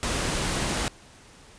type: noise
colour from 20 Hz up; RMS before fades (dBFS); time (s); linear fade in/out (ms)
pink; -27; 0.03-0.88; 0
effects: pink hiss -51 dBFS RMS until 1.58 s + resampled to 22050 Hz